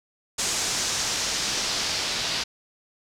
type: noise with low-pass filter sweep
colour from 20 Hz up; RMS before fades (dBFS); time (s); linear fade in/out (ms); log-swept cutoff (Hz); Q
white; -27; 0.38-2.44; 10; 7000 to 4600; 1.7
effects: none